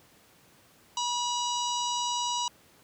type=harmonic tone; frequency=970 Hz; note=B5; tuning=31 cents flat; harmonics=1 / 3 / 4 / 5 / 6 / 7 / 8; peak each=-30 / -35 / -36 / -41 / -37 / -42 / -43 dBFS; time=0.97-2.48 s; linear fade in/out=2 ms; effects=pink hiss -59 dBFS RMS until 2.83 s + high-pass 100 Hz 12 dB/octave